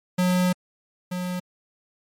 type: tone pair in turn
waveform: square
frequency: 181.3 / 180.61 Hz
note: F#3 / F#3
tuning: -35 / -42 cents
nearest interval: unison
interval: 7 cents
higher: first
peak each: -19 / -27 dBFS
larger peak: first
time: 0.18-0.53 / 1.11-1.4 s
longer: first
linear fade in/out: 10 ms
effects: MP3 64 kbps